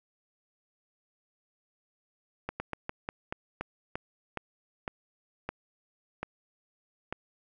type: slowing click train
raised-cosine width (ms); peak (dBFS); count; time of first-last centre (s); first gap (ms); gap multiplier
0.5; -18; 13; 2.49-7.126; 110; 1.21
effects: none